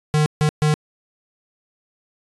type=tone bursts at uneven times; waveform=square; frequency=151.8 Hz; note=D#3; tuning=42 cents flat; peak=-15 dBFS; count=3; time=0.14-0.26 / 0.41-0.49 / 0.62-0.74 s; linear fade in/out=0 ms; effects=resampled to 24000 Hz